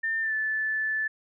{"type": "tone with pitch glide", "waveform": "sine", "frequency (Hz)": [1800, 1746.7], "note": ["A6", "A6"], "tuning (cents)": [39, -13], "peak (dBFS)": -25, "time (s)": [0.03, 1.08], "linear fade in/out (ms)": 10, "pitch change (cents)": -52, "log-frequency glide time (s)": [0.21, 0.34], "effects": []}